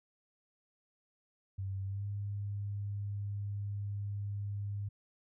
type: tone with pitch glide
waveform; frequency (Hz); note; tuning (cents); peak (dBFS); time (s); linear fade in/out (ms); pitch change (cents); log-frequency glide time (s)
sine; 96.8 to 101.44; G2 to G#2; -21 to -40; -35; 1.58-4.89; 10; +81; 1.85-2.05
effects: none